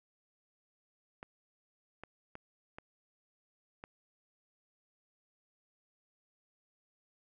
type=clicks; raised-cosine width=0.5 ms; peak=-30 dBFS; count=5; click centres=1.229 / 2.036 / 2.354 / 2.785 / 3.839 s; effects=none